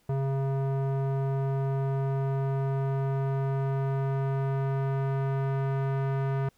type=tone with low-pass filter sweep; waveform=square; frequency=135.9 Hz; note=C#3; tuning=34 cents flat; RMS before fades=-28 dBFS; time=0.09-6.49 s; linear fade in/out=5 ms; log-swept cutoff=820 to 1400 Hz; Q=1; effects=pink hiss -67 dBFS RMS until 6.57 s